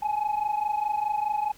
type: tone pair together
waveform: sine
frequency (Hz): 830.6 / 855.4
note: G#5 / A5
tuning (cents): 0 / -49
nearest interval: minor second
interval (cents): 51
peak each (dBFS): -25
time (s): 0.02-1.52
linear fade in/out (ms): 10
effects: tanh soft clip ceiling -21 dBFS + pink hiss -54 dBFS RMS until 1.57 s